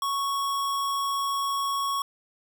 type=tone; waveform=square; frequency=1108.7 Hz; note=C#6; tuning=in tune; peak=-26 dBFS; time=0.02-2.02 s; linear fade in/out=2 ms; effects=none